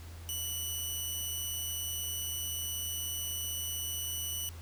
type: tone with amplitude modulation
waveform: 10% pulse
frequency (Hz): 2960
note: F#7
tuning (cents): 0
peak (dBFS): -25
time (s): 0.29-4.49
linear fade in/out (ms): 0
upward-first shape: sine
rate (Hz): 136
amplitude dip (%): 30
effects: added 83 Hz sine -44 dBFS peak until 4.61 s + pink hiss -54 dBFS RMS until 4.61 s